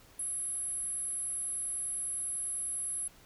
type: tone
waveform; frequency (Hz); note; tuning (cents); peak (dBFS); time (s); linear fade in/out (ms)
sine; 10870; F9; -48; -33; 0.19-3.08; 5
effects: pink hiss -59 dBFS RMS until 3.25 s